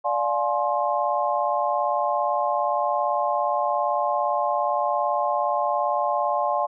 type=chord; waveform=sine; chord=D half-diminished seventh; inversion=none; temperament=just; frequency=587.3 / 704.8 / 845.8 / 1057.2 Hz; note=D5 / F5 / Ab5 / C6; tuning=0 / +16 / +31 / +18 cents; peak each=-26 dBFS; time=0.04-6.67 s; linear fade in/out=20 ms; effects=none